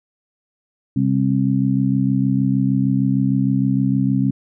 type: harmonic tone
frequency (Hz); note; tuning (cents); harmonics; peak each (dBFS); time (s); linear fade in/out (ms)
66.5; C2; +29; 2 / 3 / 4; -19 / -19 / -19; 0.96-4.31; 5
effects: none